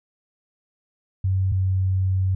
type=tone pair in turn; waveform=sine; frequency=94.8 / 94.29 Hz; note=F#2 / F#2; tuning=+43 / +33 cents; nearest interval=unison; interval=10 cents; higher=first; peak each=-18 dBFS; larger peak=neither; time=1.24-1.52 / 1.52-2.35 s; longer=second; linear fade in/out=5 ms; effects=none